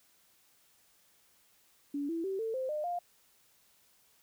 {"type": "tone with pitch steps", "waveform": "sine", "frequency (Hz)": [285.4, 331.6, 385.4, 447.8, 520.4, 604.7, 702.7], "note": ["D4", "E4", "G4", "A4", "C5", "D#5", "F5"], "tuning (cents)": [-49, 10, -29, 30, -9, -50, 10], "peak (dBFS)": -32, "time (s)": [1.94, 2.99], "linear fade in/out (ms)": 5, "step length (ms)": 150, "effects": ["white hiss -67 dBFS RMS until 4.22 s"]}